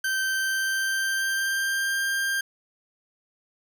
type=tone with pitch glide; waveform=40% pulse; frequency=1554 to 1591.2 Hz; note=G6 to G6; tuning=-16 to +25 cents; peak=-23 dBFS; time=0.04-2.41 s; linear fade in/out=5 ms; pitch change=+41 cents; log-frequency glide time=0.27-2.01 s; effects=none